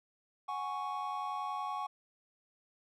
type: chord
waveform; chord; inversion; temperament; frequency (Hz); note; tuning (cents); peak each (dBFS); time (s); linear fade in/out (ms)
triangle; F# suspended second; none; equal; 740 / 830.6 / 1108.7; F#5 / G#5 / C#6; 0 / 0 / 0; -40 / -38 / -36; 0.48-1.87; 10
effects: none